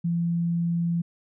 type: tone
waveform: sine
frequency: 170 Hz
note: F3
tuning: 46 cents flat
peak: -22 dBFS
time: 0.04-1.02 s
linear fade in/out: 10 ms
effects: none